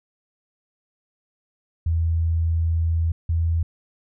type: tone pair in turn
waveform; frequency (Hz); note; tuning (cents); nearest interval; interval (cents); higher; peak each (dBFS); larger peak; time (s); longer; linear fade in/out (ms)
sine; 82.41 / 82.84; E2 / E2; 0 / +9; unison; 9; second; -18; neither; 1.86-3.12 / 3.29-3.63; first; 5
effects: none